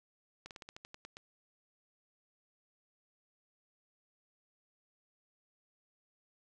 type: slowing click train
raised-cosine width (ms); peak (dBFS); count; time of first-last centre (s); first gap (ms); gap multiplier
0.2; -30; 10; 0.46-1.169; 48; 1.12
effects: none